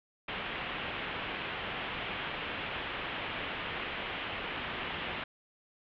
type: low-pass noise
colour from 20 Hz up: white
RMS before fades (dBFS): -38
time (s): 0.28-5.24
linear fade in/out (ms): 5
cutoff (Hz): 3200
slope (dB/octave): 48
effects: none